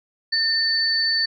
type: tone pair together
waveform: sine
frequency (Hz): 1800 / 4512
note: A6 / C#8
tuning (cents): +39 / +30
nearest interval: octave + major third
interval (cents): 1591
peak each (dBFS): -24 / -19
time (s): 0.32-1.26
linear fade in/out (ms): 10
effects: none